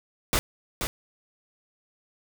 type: noise with echo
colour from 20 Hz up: pink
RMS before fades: -23 dBFS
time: 0.33-0.39 s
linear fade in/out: 0 ms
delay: 480 ms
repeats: 1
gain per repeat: -6 dB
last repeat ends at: 0.87 s
effects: none